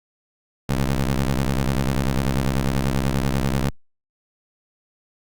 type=ring-modulated tone; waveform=20% pulse; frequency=66.1 Hz; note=C2; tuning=18 cents sharp; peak=-11 dBFS; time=0.69-3.7 s; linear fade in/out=5 ms; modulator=71.2 Hz; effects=Opus 48 kbps